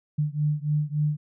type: beating tone pair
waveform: sine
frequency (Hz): 148.2 / 151.7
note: D3 / D#3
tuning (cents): +16 / -44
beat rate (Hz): 3.5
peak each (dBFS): -25 / -26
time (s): 0.18-1.17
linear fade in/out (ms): 10
effects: none